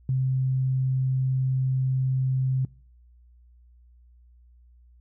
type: tone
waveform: sine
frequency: 130.81 Hz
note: C3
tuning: in tune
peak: -21 dBFS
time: 0.09-2.65 s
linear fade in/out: 2 ms
effects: noise-tail reverb RT60 0.5 s tail -24 dB re dry + added 60 Hz sine -52 dBFS peak until 5 s